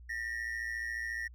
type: ring-modulated tone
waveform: triangle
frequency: 1859 Hz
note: A#6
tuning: 5 cents flat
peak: -30 dBFS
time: 0.09-1.28 s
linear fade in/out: 10 ms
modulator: 57.1 Hz
effects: added 60 Hz sine -49 dBFS peak until 1.34 s